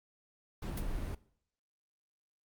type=noise; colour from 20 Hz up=brown; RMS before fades=-37 dBFS; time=0.62-1.15 s; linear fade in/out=5 ms
type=noise with exponential decay; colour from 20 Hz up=white; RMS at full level=-38 dBFS; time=0.77-0.85 s; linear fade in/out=5 ms; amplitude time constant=17 ms
effects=noise-tail reverb RT60 0.6 s tail -20 dB re dry + Opus 48 kbps